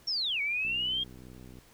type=linear two-way sweep; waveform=sine; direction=down then up; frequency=5588 to 2217 to 3257 Hz; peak=-28 dBFS; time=0.07-1.04 s; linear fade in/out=10 ms; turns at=0.41 s
type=click train; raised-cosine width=3 ms; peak=-37 dBFS; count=60; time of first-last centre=0.65-1.587 s; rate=63 Hz
effects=pink hiss -59 dBFS RMS until 1.73 s